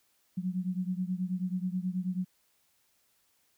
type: beating tone pair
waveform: sine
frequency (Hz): 180 / 189.3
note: F#3 / F#3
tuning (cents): -47 / +40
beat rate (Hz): 9.3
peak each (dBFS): -32 / -34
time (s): 0.37-2.25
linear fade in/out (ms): 10
effects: white hiss -71 dBFS RMS until 3.57 s